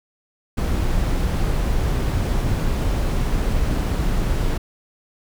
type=noise; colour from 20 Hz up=brown; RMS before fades=-20 dBFS; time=0.57-4.58 s; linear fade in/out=10 ms; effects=none